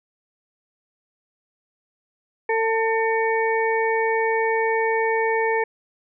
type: harmonic tone with a mistuned harmonic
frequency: 450 Hz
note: A4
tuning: 39 cents sharp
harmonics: 1 / 2 / 4 / 5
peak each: -21 / -24 / -27 / -28 dBFS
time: 2.49-5.64 s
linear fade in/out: 5 ms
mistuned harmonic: 2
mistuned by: -16 cents
effects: none